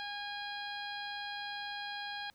harmonic tone, 818 Hz, G#5, 26 cents flat, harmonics 1 / 2 / 3 / 4 / 5 / 6, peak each -43 / -43 / -50 / -46 / -47 / -54 dBFS, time 0-2.3 s, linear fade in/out 0 ms, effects pink hiss -69 dBFS RMS until 2.34 s

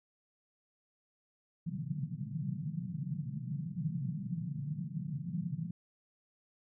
white band-pass noise, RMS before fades -38 dBFS, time 1.66-5.71 s, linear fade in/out 5 ms, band 130 to 180 Hz, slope 48 dB/octave, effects none

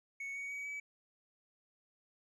triangle tone with pitch steps, 2217 / 2240 / 2264 / 2287 Hz, C#7 / C#7 / C#7 / D7, 0 / +18 / +36 / -47 cents, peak -38 dBFS, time 0.2-0.8 s, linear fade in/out 5 ms, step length 150 ms, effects resampled to 24000 Hz

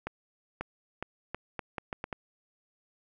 accelerating click train, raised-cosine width 0.5 ms, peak -19 dBFS, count 9, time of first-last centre 0.07-2.128 s, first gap 540 ms, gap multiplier 0.77, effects none

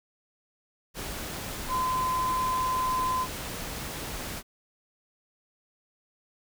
sine tone in noise, 1025 Hz, C6, 36 cents flat, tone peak -25 dBFS, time 1.68-3.27 s, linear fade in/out 50 ms, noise pink, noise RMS -36 dBFS, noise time 0.94-4.43 s, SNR +8 dB, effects none

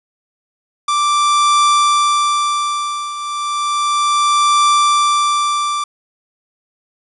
45% pulse tone with tremolo, 1174.7 Hz, D6, in tune, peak -9 dBFS, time 0.88-5.84 s, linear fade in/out 5 ms, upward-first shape triangle, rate 0.33 Hz, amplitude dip 80%, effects resampled to 24000 Hz + 8-bit

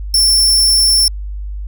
sawtooth tone, 5390 Hz, E8, 38 cents sharp, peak -6 dBFS, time 0.14-1.08 s, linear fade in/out 2 ms, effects added 50 Hz sine -21 dBFS peak until 1.67 s

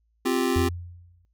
square chord, C suspended fourth, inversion none, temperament just, 261.6 / 348.8 / 392.4 Hz, C4 / F4 / G4, 0 / -2 / +2 cents, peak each -26 / -27 / -28 dBFS, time 0.25-0.69 s, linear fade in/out 10 ms
sine tone with exponential decay, 87.3 Hz, F2, in tune, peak -20 dBFS, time 0.56-1.25 s, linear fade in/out 0 ms, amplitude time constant 150 ms
effects added 56 Hz sine -65 dBFS peak until 1.33 s

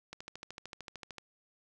click train, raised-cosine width 0.2 ms, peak -26 dBFS, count 15, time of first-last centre 0.13-1.183 s, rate 13.3 Hz, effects none

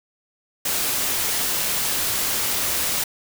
white noise, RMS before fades -23 dBFS, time 0.65-3.04 s, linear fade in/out 5 ms, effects none

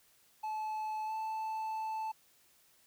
triangle tone with pitch glide, 865 to 878.1 Hz, A5 to A5, -30 to -4 cents, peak -33 dBFS, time 0.43-2.12 s, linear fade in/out 10 ms, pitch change +26 cents, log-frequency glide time 1.06-1.12 s, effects white hiss -67 dBFS RMS until 2.86 s

